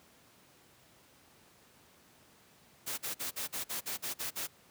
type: noise bursts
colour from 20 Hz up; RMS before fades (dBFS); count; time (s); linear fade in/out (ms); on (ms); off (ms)
white; -37; 10; 2.86-4.474; 20; 120; 46
effects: pink hiss -62 dBFS RMS until 4.7 s + high-pass 100 Hz 12 dB/octave